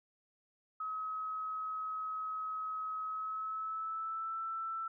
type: tone with pitch glide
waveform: sine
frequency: 1277 to 1329.7 Hz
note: D#6 to E6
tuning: +45 to +15 cents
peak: -36 dBFS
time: 0.8-4.88 s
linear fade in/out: 5 ms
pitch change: +70 cents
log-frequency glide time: 3.05-4.41 s
effects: none